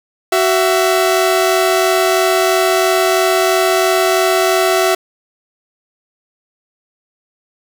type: tone pair together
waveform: sawtooth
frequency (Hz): 375 / 667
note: F#4 / E5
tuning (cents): +23 / +20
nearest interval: minor seventh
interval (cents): 997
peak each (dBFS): -10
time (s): 0.32-4.95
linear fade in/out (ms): 5
effects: none